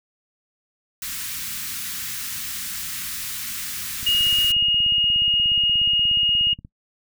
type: band-stop noise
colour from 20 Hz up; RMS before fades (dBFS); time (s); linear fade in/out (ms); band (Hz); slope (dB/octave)
white; -30; 1.02-4.52; 2; 240 to 1300; 24
type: click train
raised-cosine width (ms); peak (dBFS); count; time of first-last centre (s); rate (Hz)
5; -26; 45; 4.03-6.649; 16.8
type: tone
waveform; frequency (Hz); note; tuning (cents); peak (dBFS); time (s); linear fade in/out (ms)
sine; 2864; F7; +43; -16; 4.06-6.54; 10
effects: noise-tail reverb RT60 0.1 s tail -22 dB re dry